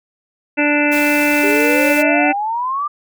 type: harmonic tone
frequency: 293.7 Hz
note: D4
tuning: in tune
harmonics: 1 / 2 / 3 / 5 / 6 / 7 / 8 / 9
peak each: -16 / -20 / -24 / -22 / -28 / -22 / -23 / -19 dBFS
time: 0.57-2.33 s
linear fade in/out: 20 ms
type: band-stop noise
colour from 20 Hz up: white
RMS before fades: -28 dBFS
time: 0.91-2.03 s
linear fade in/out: 20 ms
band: 290 to 500 Hz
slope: 96 dB/octave
type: exponential sweep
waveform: sine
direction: up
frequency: 390.4 to 1205 Hz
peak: -17 dBFS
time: 1.43-2.88 s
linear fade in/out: 10 ms
effects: none